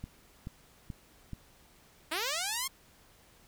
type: click train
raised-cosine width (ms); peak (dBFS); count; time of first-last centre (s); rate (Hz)
5; -27; 4; 0.04-1.333; 2.32
type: linear sweep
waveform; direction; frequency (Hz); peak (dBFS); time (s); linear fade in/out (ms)
5% pulse; up; 294.4 to 1099; -20; 2.11-2.68; 10
effects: pink hiss -61 dBFS RMS until 3.47 s